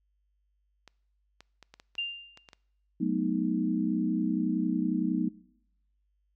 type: clicks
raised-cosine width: 0.2 ms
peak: -31 dBFS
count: 9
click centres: 0.877 / 1.406 / 1.627 / 1.74 / 1.799 / 1.953 / 2.374 / 2.488 / 2.532 s
type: tone with exponential decay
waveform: sine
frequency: 2794 Hz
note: F7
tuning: in tune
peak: -27 dBFS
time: 1.98-2.49 s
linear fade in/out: 5 ms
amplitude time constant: 110 ms
type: chord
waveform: sine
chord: B dominant seventh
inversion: second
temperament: equal with one note detuned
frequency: 185 / 216.2 / 246.9 / 311.1 Hz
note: F#3 / A3 / B3 / D#4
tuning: 0 / -30 / 0 / 0 cents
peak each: -31 dBFS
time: 3-5.29 s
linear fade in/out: 10 ms
effects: noise-tail reverb RT60 0.8 s tail -23 dB re dry + added 50 Hz sine -70 dBFS peak until 6.35 s